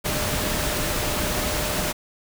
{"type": "tone in noise", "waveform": "sine", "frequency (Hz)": 603, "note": "D5", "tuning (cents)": 46, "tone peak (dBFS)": -33, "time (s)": [0.04, 1.93], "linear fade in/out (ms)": 20, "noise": "pink", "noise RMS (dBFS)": -25, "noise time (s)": [0.04, 1.93], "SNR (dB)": -11, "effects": []}